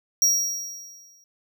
square tone with exponential decay, 5670 Hz, F8, 25 cents sharp, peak -15 dBFS, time 0.22-1.24 s, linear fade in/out 1 ms, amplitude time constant 220 ms, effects none

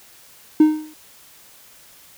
triangle tone with exponential decay, 308.5 Hz, D#4, 15 cents flat, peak -3 dBFS, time 0.6-0.94 s, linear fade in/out 5 ms, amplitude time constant 72 ms, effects tanh soft clip ceiling -2 dBFS + white hiss -48 dBFS RMS until 2.17 s

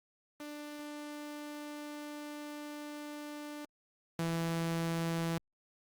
sawtooth tone pair in turn, 295.8 / 166.01 Hz, D4 / E3, +13 / +13 cents, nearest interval minor seventh, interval 1000 cents, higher first, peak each -38 / -28 dBFS, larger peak second, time 0.4-3.65 / 4.19-5.38 s, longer first, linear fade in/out 2 ms, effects Opus 24 kbps

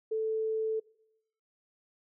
sine tone, 440 Hz, A4, in tune, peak -28 dBFS, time 0.11-0.8 s, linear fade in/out 10 ms, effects noise-tail reverb RT60 0.8 s tail -23 dB re dry

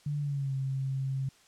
sine tone with pitch glide, 146.4 to 134.25 Hz, D3 to C3, -5 to +45 cents, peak -29 dBFS, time 0.06-1.29 s, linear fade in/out 5 ms, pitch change -150 cents, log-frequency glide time 0.19-0.54 s, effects white hiss -61 dBFS RMS until 1.47 s + low-pass 8000 Hz 12 dB/octave

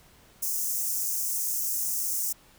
white high-pass noise, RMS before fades -29 dBFS, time 0.42-2.33 s, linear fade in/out 10 ms, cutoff 5700 Hz, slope 48 dB/octave, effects pink hiss -57 dBFS RMS until 2.58 s

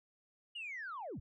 sine linear sweep, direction down, 2924 to 53.3 Hz, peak -40 dBFS, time 0.55-1.2 s, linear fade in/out 10 ms, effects tanh soft clip ceiling -37 dBFS

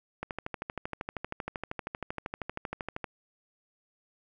click train, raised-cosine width 0.5 ms, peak -19 dBFS, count 37, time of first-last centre 0.23-3.042 s, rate 12.8 Hz, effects none

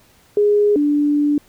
sine tone pair in turn, 413.9 / 292.7 Hz, G#4 / D4, -6 / -6 cents, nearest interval tritone, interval 600 cents, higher first, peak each -11 / -13 dBFS, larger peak first, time 0.37-0.76 / 0.76-1.38 s, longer second, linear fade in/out 2 ms, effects pink hiss -53 dBFS RMS until 1.48 s

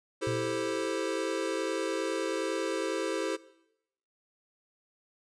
square chord, A minor seventh, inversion second, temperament equal with one note detuned, 329.6 / 392 / 441.8 / 523.3 Hz, E4 / G4 / A4 / C5, 0 / 0 / +7 / 0 cents, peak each -36 dBFS, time 0.21-3.37 s, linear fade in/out 20 ms
sine tone with exponential decay, 118.5 Hz, A#2, 29 cents sharp, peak -31 dBFS, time 0.27-1.01 s, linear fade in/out 0 ms, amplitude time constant 160 ms
effects noise-tail reverb RT60 0.8 s tail -19 dB re dry + resampled to 22050 Hz

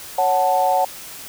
sine chord, F# minor, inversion second, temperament equal, 554.4 / 740 / 880 Hz, C#5 / F#5 / A5, 0 / 0 / 0 cents, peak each -21 / -17 / -20 dBFS, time 0.18-0.85 s, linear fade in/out 5 ms, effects white hiss -36 dBFS RMS until 1.28 s

